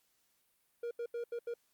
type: tone bursts at uneven times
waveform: triangle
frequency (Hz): 472.6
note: A#4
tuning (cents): +24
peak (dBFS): -34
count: 5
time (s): 0.83-0.91 / 0.99-1.06 / 1.14-1.24 / 1.32-1.39 / 1.47-1.54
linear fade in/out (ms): 5
effects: white hiss -75 dBFS RMS until 1.73 s + Opus 48 kbps